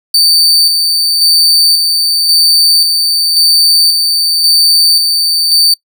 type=tone with tremolo; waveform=40% pulse; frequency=4581 Hz; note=D8; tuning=44 cents flat; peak=-4 dBFS; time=0.14-5.74 s; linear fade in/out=5 ms; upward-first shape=square; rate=0.93 Hz; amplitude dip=35%; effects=noise-tail reverb RT60 0.1 s tail -22 dB re dry